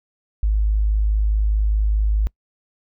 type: tone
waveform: sine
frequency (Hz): 52.4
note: G#1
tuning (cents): +16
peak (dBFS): -15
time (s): 0.43-2.27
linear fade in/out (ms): 0
effects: noise-tail reverb RT60 0.1 s tail -25 dB re dry